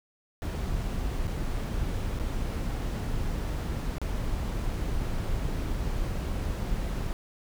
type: noise with dropouts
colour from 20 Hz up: brown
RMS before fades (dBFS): -30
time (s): 0.42-7.13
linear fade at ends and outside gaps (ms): 0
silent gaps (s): 1.27-1.276 / 2.189-2.198 / 3.983-4.016
effects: none